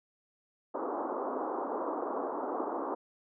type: band-pass noise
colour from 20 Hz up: pink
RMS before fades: -35 dBFS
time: 0.74-2.95 s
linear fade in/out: 10 ms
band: 270 to 1200 Hz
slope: 48 dB/octave
effects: none